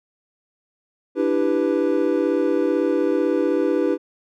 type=chord; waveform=triangle; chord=E minor seventh; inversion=third; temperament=equal; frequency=293.7 / 329.6 / 392 / 493.9 Hz; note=D4 / E4 / G4 / B4; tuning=0 / 0 / 0 / 0 cents; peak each=-21 dBFS; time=1.15-3.98 s; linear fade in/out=50 ms; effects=none